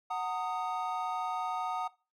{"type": "chord", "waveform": "triangle", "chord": "D# minor", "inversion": "first", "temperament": "equal with one note detuned", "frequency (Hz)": [740, 915.3, 1244.5], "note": ["F#5", "A#5", "D#6"], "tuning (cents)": [0, -32, 0], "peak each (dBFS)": [-33, -35, -35], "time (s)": [0.1, 1.88], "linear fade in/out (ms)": 10, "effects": ["noise-tail reverb RT60 0.3 s tail -20 dB re dry"]}